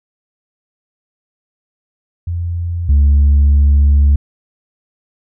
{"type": "tone pair in turn", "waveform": "sine", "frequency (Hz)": [86, 71.42], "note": ["F2", "D2"], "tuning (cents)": [-26, -48], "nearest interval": "minor third", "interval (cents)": 322, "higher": "first", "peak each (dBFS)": [-16, -4], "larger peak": "second", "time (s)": [[2.27, 2.89], [2.89, 4.16]], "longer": "second", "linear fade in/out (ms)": 5, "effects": ["tanh soft clip ceiling -5 dBFS"]}